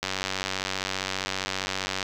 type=click train; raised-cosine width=0.2 ms; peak=-10 dBFS; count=191; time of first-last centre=0.03-2.028 s; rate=95.1 Hz; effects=8-bit